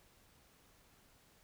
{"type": "silence", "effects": ["pink hiss -67 dBFS RMS until 1.43 s"]}